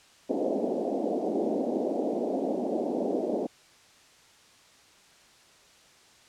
pink band-pass noise, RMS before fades -29 dBFS, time 0.29-3.47 s, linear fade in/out 10 ms, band 220 to 710 Hz, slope 48 dB/octave, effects white hiss -57 dBFS RMS until 6.28 s + low-pass 7000 Hz 12 dB/octave

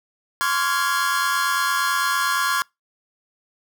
45% pulse chord, Db major seventh, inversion third, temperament equal with one note detuned, 1046.5 / 1135.3 / 1396.9 / 1661.2 Hz, C6 / Db6 / F6 / Ab6, 0 / +41 / 0 / 0 cents, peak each -25 dBFS, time 0.41-2.62 s, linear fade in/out 0 ms, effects noise-tail reverb RT60 0.2 s tail -26 dB re dry

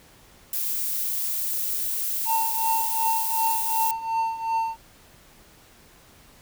violet noise, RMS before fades -27 dBFS, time 0.53-3.91 s, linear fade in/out 2 ms
triangle tone with tremolo, 903 Hz, A5, 45 cents sharp, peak -18 dBFS, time 2.25-4.77 s, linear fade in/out 50 ms, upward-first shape triangle, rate 2.7 Hz, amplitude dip 80%
effects pink hiss -53 dBFS RMS until 6.41 s

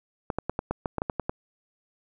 clicks, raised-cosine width 1 ms, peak -13 dBFS, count 11, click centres 0.302 / 0.386 / 0.496 / 0.591 / 0.71 / 0.858 / 0.983 / 1.019 / 1.098 / 1.197 / 1.295 s, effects none

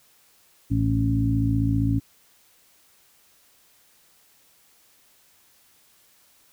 harmonic tone with a mistuned harmonic, 55.4 Hz, A1, 13 cents sharp, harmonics 1 / 2 / 3 / 4 / 5, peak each -28 / -22 / -32 / -32 / -24 dBFS, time 0.7-2 s, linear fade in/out 20 ms, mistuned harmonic 1, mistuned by +29 cents, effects white hiss -59 dBFS RMS until 6.52 s

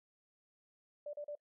sine tone bursts, 587.3 Hz, D5, in tune, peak -40 dBFS, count 3, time 1.06-1.353 s, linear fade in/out 5 ms, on 73 ms, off 37 ms, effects noise-tail reverb RT60 0.1 s tail -25 dB re dry

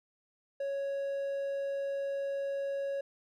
triangle tone, 554.4 Hz, C#5, in tune, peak -30 dBFS, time 0.6-3.01 s, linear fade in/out 5 ms, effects none

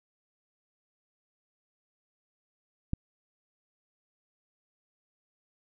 click, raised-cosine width 5 ms, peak -16 dBFS, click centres 2.934 s, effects none

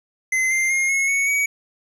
square tone with pitch steps, 2055 / 2095 / 2135 / 2176 / 2218 / 2260 Hz, C7 / C7 / C7 / C#7 / C#7 / C#7, -32 / +2 / +34 / -33 / 0 / +33 cents, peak -18 dBFS, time 0.32-1.46 s, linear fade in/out 5 ms, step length 190 ms, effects low-pass 11000 Hz 12 dB/octave + 10-bit

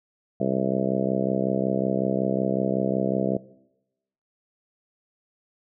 harmonic tone, 65.41 Hz, C2, in tune, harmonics 2 / 3 / 4 / 5 / 6 / 7 / 8 / 9 / 10, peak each -33 / -27 / -31 / -31 / -31 / -30 / -31 / -32 / -30 dBFS, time 0.4-3.37 s, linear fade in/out 5 ms, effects noise-tail reverb RT60 0.9 s tail -20 dB re dry

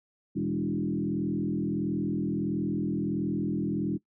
sine tone with frequency modulation, 244.5 Hz, B3, 17 cents flat, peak -26 dBFS, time 0.35-3.98 s, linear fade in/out 20 ms, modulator 41.5 Hz, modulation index 2.3, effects noise-tail reverb RT60 0.1 s tail -19 dB re dry

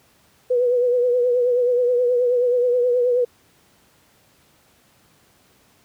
sine tone with vibrato, 491.6 Hz, B4, 8 cents flat, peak -15 dBFS, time 0.5-3.25 s, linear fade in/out 10 ms, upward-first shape triangle, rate 9.4 Hz, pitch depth 55 cents each way, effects pink hiss -57 dBFS RMS until 5.84 s + high-pass 80 Hz 12 dB/octave

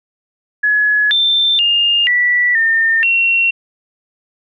sine tone with pitch steps, 1693 / 3564 / 2821 / 1957 / 1813 / 2730 Hz, G#6 / A7 / F7 / B6 / A#6 / F7, +33 / +22 / +17 / -16 / -49 / -40 cents, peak -10 dBFS, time 0.63-3.51 s, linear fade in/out 10 ms, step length 480 ms, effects none

